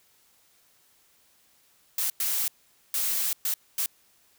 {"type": "noise bursts at uneven times", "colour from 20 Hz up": "blue", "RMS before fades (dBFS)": -27, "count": 5, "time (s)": [[1.98, 2.1], [2.2, 2.48], [2.94, 3.33], [3.45, 3.54], [3.78, 3.86]], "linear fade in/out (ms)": 2, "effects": ["white hiss -63 dBFS RMS until 4.38 s"]}